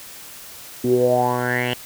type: tone with low-pass filter sweep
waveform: 10% pulse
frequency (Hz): 123.47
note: B2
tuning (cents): 0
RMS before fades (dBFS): -19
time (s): 0.84-1.74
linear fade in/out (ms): 5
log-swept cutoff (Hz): 300 to 3000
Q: 7.4
effects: white hiss -39 dBFS RMS until 1.85 s